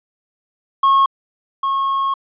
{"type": "tone pair in turn", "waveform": "triangle", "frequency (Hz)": [1090, 1090], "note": ["C#6", "C#6"], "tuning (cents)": [-29, -29], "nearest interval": "unison", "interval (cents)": 0, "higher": "neither", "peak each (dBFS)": [-8, -14], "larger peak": "first", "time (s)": [[0.83, 1.06], [1.63, 2.14]], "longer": "second", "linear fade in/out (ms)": 5, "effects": ["resampled to 8000 Hz"]}